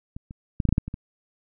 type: clicks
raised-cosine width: 5 ms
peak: -23 / -26 / -11 / -11 / -9 / -6 / -7 / -20 / -19 dBFS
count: 9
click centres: 0.165 / 0.309 / 0.602 / 0.653 / 0.69 / 0.726 / 0.781 / 0.88 / 0.941 s
effects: none